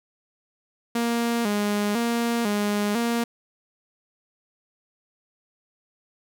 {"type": "tone with vibrato", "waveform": "sawtooth", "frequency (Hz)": 220, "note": "A3", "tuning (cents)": 0, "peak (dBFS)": -18, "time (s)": [0.95, 3.24], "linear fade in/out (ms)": 5, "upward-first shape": "square", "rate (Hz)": 1, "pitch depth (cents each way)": 110, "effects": []}